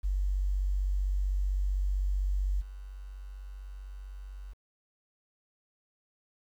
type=tone with level steps; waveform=sine; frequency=47.83 Hz; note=G1; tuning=42 cents flat; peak=-26 / -40 dBFS; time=0.03-4.54 s; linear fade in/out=20 ms; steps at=2.6 s; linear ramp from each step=20 ms; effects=10-bit